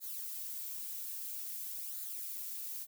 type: noise with flanger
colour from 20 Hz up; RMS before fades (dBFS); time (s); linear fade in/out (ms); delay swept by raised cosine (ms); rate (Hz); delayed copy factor
violet; -42; 0-2.87; 50; 0.35 to 5.05; 0.5; -0.6
effects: none